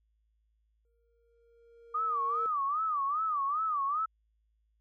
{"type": "tone with exponential growth", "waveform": "triangle", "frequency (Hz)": 466.2, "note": "A#4", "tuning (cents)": 0, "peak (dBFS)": -36, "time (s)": [0.85, 2.46], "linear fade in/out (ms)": 0, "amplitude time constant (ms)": 350}
{"type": "tone with vibrato", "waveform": "sine", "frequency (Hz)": 1197, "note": "D6", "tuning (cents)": 33, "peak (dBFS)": -28, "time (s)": [1.94, 4.06], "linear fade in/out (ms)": 10, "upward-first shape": "sine", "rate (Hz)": 2.5, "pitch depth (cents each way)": 160}
{"effects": ["added 54 Hz sine -70 dBFS peak until 4.8 s"]}